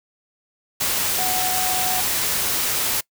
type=tone in noise; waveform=sine; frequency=740 Hz; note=F#5; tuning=in tune; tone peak=-25 dBFS; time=1.18-2.01 s; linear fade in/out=10 ms; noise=white; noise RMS=-22 dBFS; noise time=0.8-3.01 s; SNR=-6 dB; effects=noise-tail reverb RT60 0.1 s tail -23 dB re dry